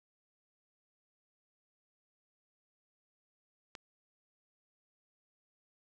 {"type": "click", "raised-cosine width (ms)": 0.2, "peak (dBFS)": -27, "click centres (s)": 3.752, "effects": []}